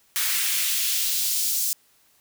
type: noise with high-pass filter sweep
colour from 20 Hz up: white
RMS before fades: -24 dBFS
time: 0.16-1.73 s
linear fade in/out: 0 ms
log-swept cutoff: 1600 to 6000 Hz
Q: 1.1
effects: white hiss -61 dBFS RMS until 2.2 s